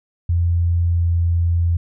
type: tone with pitch glide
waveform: sine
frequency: 85.7 to 85.21 Hz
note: F2 to F2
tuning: -32 to -42 cents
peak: -14 dBFS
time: 0.29-1.77 s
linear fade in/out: 5 ms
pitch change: -10 cents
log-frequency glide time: 0.93-1.06 s
effects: none